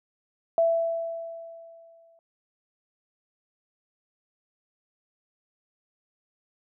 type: tone with exponential decay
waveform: sine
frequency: 665 Hz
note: E5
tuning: 15 cents sharp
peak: -17 dBFS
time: 0.58-2.19 s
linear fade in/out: 1 ms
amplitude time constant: 350 ms
effects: none